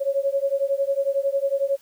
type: beating tone pair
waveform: sine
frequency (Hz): 547 / 558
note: C#5 / C#5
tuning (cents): -23 / +11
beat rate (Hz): 11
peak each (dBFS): -23 / -23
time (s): 0-1.77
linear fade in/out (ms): 20
effects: white hiss -56 dBFS RMS until 1.81 s